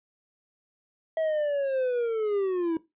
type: linear sweep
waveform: triangle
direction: down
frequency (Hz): 648 to 320.1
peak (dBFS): -22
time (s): 1.17-2.77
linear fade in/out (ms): 2
effects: noise-tail reverb RT60 0.2 s tail -17 dB re dry + resampled to 8000 Hz

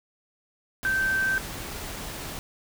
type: tone in noise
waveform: sine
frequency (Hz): 1555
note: G6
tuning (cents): -14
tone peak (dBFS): -22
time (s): 0.85-1.38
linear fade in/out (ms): 0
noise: pink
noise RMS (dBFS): -36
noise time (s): 0.83-2.39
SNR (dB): +11
effects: none

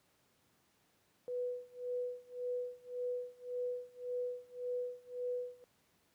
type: tone with tremolo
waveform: sine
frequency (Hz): 493.9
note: B4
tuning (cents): 0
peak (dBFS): -34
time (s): 1.28-5.64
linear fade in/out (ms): 0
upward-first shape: sine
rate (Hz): 1.8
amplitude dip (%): 95
effects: pink hiss -73 dBFS RMS until 6.14 s + high-pass 100 Hz 12 dB/octave

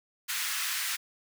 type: high-pass noise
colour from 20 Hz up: pink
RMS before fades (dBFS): -32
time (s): 0.28-0.97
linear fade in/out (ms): 20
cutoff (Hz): 1400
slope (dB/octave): 24
effects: none

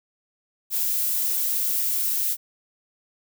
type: noise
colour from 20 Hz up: violet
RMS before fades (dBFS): -24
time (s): 0.7-2.37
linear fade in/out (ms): 50
effects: none

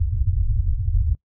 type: low-pass noise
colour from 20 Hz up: white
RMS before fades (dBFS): -20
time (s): 0-1.15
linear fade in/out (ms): 10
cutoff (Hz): 100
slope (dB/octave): 48
effects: noise-tail reverb RT60 0.1 s tail -21 dB re dry

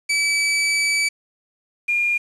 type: tone pair in turn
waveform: sawtooth / sine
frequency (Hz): 2299 / 2413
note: D7 / D7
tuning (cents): -37 / +46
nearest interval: minor second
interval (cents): 83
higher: second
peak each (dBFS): -14 / -17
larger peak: first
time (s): 0.09-1.09 / 1.88-2.18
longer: first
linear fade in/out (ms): 10
effects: resampled to 24000 Hz + 7-bit

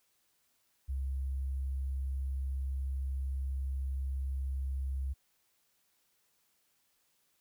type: tone with sample-and-hold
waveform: sine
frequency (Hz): 66.9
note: C2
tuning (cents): +39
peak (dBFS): -32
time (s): 0.88-5.14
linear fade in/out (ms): 20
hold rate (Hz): 11025
effects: white hiss -74 dBFS RMS until 7.4 s

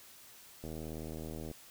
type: click train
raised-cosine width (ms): 2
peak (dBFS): -30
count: 70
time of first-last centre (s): 0.64-1.513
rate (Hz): 79
effects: white hiss -56 dBFS RMS until 1.7 s

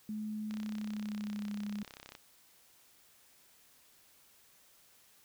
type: tone with pitch glide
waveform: sine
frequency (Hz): 213.7 to 206.7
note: G#3 to G#3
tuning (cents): +50 to -8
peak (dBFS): -36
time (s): 0.09-1.83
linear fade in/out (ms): 2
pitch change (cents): -58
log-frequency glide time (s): 0.65-1.53
type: click train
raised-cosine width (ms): 0.2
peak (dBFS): -30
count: 55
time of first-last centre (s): 0.51-2.151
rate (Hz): 32.9
effects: white hiss -64 dBFS RMS until 5.24 s

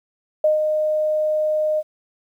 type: tone with ADSR envelope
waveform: sine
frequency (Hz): 615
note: D#5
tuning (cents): -20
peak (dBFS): -12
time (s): 0.44-1.83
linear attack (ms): 4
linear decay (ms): 140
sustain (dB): -5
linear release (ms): 44
effects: 9-bit

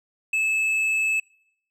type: tone with tanh clipping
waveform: triangle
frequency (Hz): 2608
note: E7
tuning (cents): -19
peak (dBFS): -21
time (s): 0.33-1.2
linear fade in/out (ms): 5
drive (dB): 9
effects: noise-tail reverb RT60 0.7 s tail -24 dB re dry

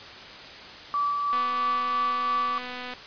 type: tone with tremolo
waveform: sine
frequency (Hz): 1155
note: D6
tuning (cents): -29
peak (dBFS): -22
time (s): 0.94-2.58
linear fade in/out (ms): 0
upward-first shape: sine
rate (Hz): 3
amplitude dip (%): 30
type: click train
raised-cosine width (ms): 0.3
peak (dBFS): -21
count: 401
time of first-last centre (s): 1.33-2.936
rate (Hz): 249
effects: white hiss -42 dBFS RMS until 3.06 s + resampled to 11025 Hz

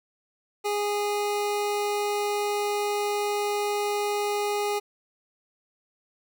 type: tone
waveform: 25% pulse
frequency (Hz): 412.4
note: G#4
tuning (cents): -12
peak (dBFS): -21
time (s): 0.64-4.8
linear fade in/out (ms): 20
effects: none

